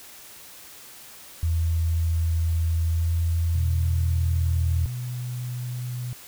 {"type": "tone with pitch glide", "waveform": "sine", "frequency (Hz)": [82.41, 83.71], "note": ["E2", "E2"], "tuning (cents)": [0, 27], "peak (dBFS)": -20, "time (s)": [1.43, 4.86], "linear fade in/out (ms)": 0, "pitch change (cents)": 27, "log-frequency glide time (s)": [2.93, 3.13]}
{"type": "tone", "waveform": "sine", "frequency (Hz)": 123.47, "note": "B2", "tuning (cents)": 0, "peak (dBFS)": -28, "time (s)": [3.55, 6.13], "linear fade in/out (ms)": 0}
{"effects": ["white hiss -45 dBFS RMS until 6.27 s"]}